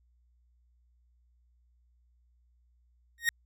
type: tone with exponential growth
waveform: 40% pulse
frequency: 1864.7 Hz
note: A#6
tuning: in tune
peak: -19 dBFS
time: 3.18-3.29 s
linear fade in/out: 1 ms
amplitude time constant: 22 ms
effects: added 60 Hz sine -64 dBFS peak until 3.45 s